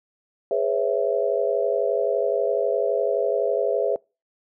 sine chord, C# minor seventh, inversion second, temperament equal with one note detuned, 415.3 / 502.5 / 554.4 / 659.3 Hz, G#4 / B4 / C#5 / E5, 0 / +30 / 0 / 0 cents, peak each -25 dBFS, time 0.51-3.96 s, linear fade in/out 2 ms, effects noise-tail reverb RT60 0.3 s tail -26 dB re dry

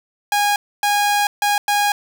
sawtooth tone bursts at uneven times, 821 Hz, G#5, 20 cents flat, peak -11 dBFS, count 4, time 0.32-0.56 / 0.83-1.27 / 1.42-1.58 / 1.68-1.92 s, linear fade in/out 2 ms, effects none

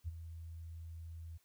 sine tone with ADSR envelope, 82.41 Hz, E2, in tune, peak -35 dBFS, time 0.04-1.38 s, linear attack 39 ms, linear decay 24 ms, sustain -10 dB, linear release 15 ms, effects white hiss -74 dBFS RMS until 1.44 s

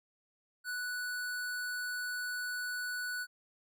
square tone, 1480 Hz, F#6, in tune, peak -36 dBFS, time 0.64-3.27 s, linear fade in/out 50 ms, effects none

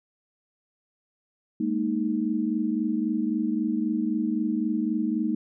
sine chord, Ab suspended second, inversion none, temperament equal with one note detuned, 207.7 / 231.5 / 311.1 Hz, Ab3 / Bb3 / Eb4, 0 / -12 / 0 cents, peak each -29 / -27 / -27 dBFS, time 1.6-5.35 s, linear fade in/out 5 ms, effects none

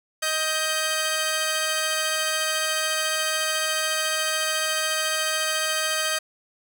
10% pulse tone pair together, 626.8 / 1574 Hz, D#5 / G6, +13 / +7 cents, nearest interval octave + major third, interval 1594 cents, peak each -17 / -17 dBFS, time 0.22-6.19 s, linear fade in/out 10 ms, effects none

